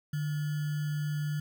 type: tone with sample-and-hold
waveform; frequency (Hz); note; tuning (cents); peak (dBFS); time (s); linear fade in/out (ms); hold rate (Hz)
sine; 149.4; D3; +30; -29; 0.13-1.4; 5; 1575
effects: none